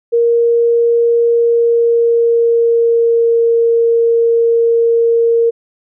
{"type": "tone with pitch glide", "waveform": "sine", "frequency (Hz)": [468.4, 463.3], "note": ["A#4", "A#4"], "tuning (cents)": [8, -11], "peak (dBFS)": -8, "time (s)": [0.12, 5.51], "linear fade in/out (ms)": 20, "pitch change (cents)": -19, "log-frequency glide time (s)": [1.25, 3.38], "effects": []}